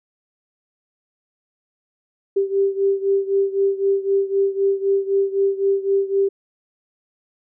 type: beating tone pair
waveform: sine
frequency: 392 / 395.9 Hz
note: G4 / G4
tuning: 0 / +17 cents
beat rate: 3.9 Hz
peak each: -18 / -21 dBFS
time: 2.36-6.29 s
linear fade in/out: 10 ms
effects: none